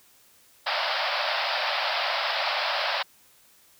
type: band-pass noise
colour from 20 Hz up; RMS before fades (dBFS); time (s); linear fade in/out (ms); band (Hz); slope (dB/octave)
pink; -27; 0.66-3.03; 10; 560 to 5100; 96
effects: white hiss -58 dBFS RMS until 3.79 s